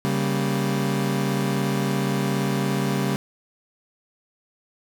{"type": "chord", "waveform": "30% pulse", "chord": "G diminished", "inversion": "second", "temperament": "equal", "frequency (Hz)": [138.59, 196, 233.1], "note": ["Db3", "G3", "Bb3"], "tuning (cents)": [0, 0, 0], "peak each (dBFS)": [-22, -22, -28], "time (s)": [0.05, 3.16], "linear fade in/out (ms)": 0, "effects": []}